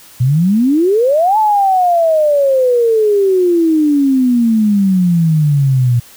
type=exponential two-way sweep; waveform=sine; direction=up then down; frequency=118 to 880 to 118 Hz; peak=-8 dBFS; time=0.2-6 s; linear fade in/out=10 ms; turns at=1.38 s; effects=white hiss -40 dBFS RMS until 6.16 s